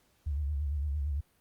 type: tone with vibrato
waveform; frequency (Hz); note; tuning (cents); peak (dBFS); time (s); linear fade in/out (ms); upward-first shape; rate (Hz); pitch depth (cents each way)
sine; 72.4; D2; -24; -29; 0.26-1.21; 10; sine; 8.8; 100
effects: pink hiss -69 dBFS RMS until 1.4 s + Opus 48 kbps